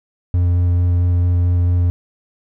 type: tone with vibrato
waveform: triangle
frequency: 88.1 Hz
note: F2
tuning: 16 cents sharp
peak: -10 dBFS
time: 0.34-1.9 s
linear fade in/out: 0 ms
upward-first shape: square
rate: 4.5 Hz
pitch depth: 8 cents each way
effects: none